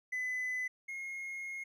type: tone pair in turn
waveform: triangle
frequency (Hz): 2009 / 2152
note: B6 / C7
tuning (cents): +29 / +48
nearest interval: minor second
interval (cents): 119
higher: second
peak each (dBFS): -31 / -37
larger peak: first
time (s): 0.12-0.68 / 0.88-1.64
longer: second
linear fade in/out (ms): 10
effects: tanh soft clip ceiling -28 dBFS